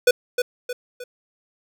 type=tone with echo; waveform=square; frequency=493.9 Hz; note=B4; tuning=in tune; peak=-12 dBFS; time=0.07-0.11 s; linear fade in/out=5 ms; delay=310 ms; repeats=3; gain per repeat=-7 dB; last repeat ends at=1.04 s; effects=none